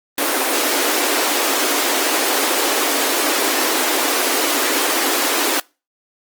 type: high-pass noise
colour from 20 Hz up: pink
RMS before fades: -18 dBFS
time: 0.18-5.6 s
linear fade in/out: 2 ms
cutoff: 260 Hz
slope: 96 dB/octave
effects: noise-tail reverb RT60 0.3 s tail -25 dB re dry + Opus 24 kbps